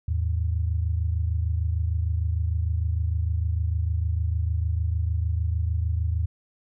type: tone pair together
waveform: sine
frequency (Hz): 79.49 / 106.1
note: D#2 / G#2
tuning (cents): +38 / +38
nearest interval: perfect fourth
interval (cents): 500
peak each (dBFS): -23 / -28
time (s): 0.08-6.26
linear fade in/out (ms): 5
effects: none